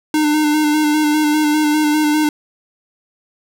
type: tone with vibrato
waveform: square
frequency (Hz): 302.6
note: D#4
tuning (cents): -48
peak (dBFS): -13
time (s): 0.14-2.29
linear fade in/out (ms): 2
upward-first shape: square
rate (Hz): 5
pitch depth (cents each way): 24
effects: none